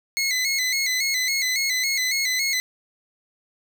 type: tone with vibrato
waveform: 20% pulse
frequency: 2093 Hz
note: C7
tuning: in tune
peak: -16 dBFS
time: 0.17-2.6 s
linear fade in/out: 0 ms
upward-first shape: square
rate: 3.6 Hz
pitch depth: 64 cents each way
effects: none